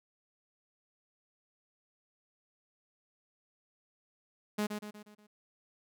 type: tone with echo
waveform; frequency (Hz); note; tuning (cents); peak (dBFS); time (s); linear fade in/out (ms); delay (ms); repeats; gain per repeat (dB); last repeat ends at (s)
sawtooth; 209.5; G#3; +15; -26; 4.58-4.67; 10; 120; 5; -6; 5.27
effects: none